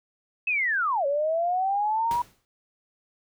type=linear two-way sweep; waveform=sine; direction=down then up; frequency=2624 to 550 to 974 Hz; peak=-22 dBFS; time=0.47-2.22 s; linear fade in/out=5 ms; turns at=1.06 s
type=noise with exponential decay; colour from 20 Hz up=pink; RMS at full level=-36 dBFS; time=2.11-2.45 s; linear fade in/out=0 ms; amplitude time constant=72 ms
effects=none